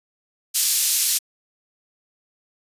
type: band-pass noise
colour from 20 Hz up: white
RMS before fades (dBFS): -20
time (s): 0.54-1.19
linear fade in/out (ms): 20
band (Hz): 4300 to 12000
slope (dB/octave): 12
effects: resampled to 32000 Hz

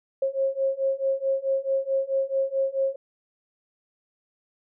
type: beating tone pair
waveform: sine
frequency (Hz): 537 / 541.6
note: C5 / C#5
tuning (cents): +45 / -40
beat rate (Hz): 4.6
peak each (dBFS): -26 / -25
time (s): 0.22-2.96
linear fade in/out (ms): 5
effects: none

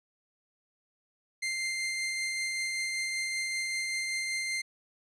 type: tone with tremolo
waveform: sawtooth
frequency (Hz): 2093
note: C7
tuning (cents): 0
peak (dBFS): -26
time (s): 1.42-4.62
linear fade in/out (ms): 10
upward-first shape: triangle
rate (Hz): 5.2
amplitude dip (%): 25
effects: resampled to 24000 Hz

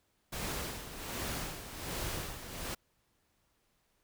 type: noise with tremolo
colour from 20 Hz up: pink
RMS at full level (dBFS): -37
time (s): 0.32-2.75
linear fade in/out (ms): 10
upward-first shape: sine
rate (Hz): 1.3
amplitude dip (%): 65
effects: pink hiss -75 dBFS RMS until 4.03 s

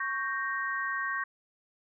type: chord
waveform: sine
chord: G diminished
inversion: second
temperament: equal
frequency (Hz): 1108.7 / 1568 / 1864.7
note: Db6 / G6 / Bb6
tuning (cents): 0 / 0 / 0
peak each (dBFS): -34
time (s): 0-1.24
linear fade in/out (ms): 5
effects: none

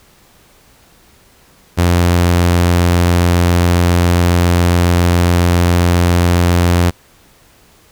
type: tone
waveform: sawtooth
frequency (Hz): 87.31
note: F2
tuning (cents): 0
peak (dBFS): -5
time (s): 1.77-6.91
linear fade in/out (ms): 20
effects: pink hiss -48 dBFS RMS until 7.91 s

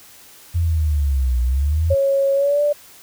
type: linear two-way sweep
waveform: sine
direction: down then up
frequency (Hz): 86.7 to 59.6 to 86.7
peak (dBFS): -15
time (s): 0.54-1.95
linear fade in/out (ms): 20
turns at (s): 1.41
type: tone with pitch glide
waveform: sine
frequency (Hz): 550 to 586.1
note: C#5 to D5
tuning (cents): -14 to -4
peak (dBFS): -14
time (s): 1.9-2.73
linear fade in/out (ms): 10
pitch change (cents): +110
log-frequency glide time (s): 2.34-2.62
effects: white hiss -45 dBFS RMS until 3.02 s

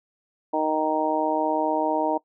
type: harmonic tone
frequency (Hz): 155.56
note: D#3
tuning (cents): 0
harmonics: 2 / 3 / 4 / 5 / 6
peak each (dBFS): -27 / -30 / -26 / -28 / -26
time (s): 0.53-2.18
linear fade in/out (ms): 10
effects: noise-tail reverb RT60 0.1 s tail -21 dB re dry

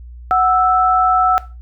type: tone pair together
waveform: sine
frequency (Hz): 740 / 1318.5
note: F#5 / E6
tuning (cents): 0 / 0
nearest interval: minor seventh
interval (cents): 1000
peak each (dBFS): -13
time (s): 0.31-1.38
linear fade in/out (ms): 0
effects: noise-tail reverb RT60 0.3 s tail -17 dB re dry + added 60 Hz sine -32 dBFS peak until 1.61 s

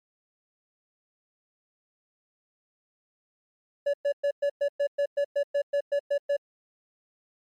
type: tone bursts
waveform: triangle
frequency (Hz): 570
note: C#5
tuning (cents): +48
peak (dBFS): -20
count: 14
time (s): 3.86-6.368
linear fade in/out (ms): 10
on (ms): 77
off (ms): 110
effects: MP3 64 kbps

